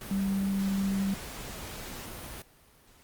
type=tone in noise; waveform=sine; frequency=195.2 Hz; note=G3; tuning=7 cents flat; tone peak=-26 dBFS; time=0.11-1.14 s; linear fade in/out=2 ms; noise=pink; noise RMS=-41 dBFS; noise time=0.01-2.42 s; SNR=+12 dB; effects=pink hiss -59 dBFS RMS until 3.03 s + Opus 32 kbps